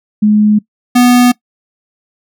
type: tone pair in turn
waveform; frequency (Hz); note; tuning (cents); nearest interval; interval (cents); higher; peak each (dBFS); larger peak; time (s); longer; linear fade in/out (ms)
sine / square; 210.9 / 246; G#3 / B3; +27 / -7; minor third; 266; second; -5; neither; 0.22-0.59 / 0.95-1.32; neither; 10
effects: noise-tail reverb RT60 0.1 s tail -21 dB re dry